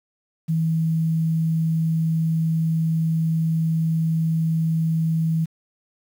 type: tone with quantisation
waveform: sine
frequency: 161.7 Hz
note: E3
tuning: 33 cents flat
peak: -18 dBFS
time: 0.48-5.46 s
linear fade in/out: 20 ms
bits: 8
effects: none